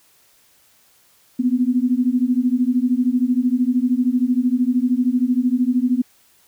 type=beating tone pair; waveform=sine; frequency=243.2 / 256.2 Hz; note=B3 / C4; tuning=-26 / -36 cents; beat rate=13 Hz; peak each=-18 dBFS; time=1.39-6.02 s; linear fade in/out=10 ms; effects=white hiss -56 dBFS RMS until 6.47 s